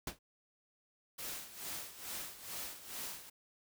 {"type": "noise with exponential decay", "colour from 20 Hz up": "pink", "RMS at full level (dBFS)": -34, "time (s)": [0.07, 0.19], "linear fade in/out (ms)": 5, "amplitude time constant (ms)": 24}
{"type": "noise with tremolo", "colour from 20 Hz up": "white", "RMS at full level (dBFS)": -42, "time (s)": [1.18, 3.3], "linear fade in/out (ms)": 10, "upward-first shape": "sine", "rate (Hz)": 2.3, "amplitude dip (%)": 75}
{"effects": []}